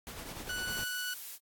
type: noise with tremolo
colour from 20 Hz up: pink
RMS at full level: -42 dBFS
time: 0.07-0.84 s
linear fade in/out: 0 ms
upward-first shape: triangle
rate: 10 Hz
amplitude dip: 50%
type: tone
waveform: sawtooth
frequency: 1480 Hz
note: F#6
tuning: in tune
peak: -31 dBFS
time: 0.49-1.14 s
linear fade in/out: 5 ms
type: noise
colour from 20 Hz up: blue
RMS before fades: -44 dBFS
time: 0.67-1.39 s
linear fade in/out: 50 ms
effects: AAC 64 kbps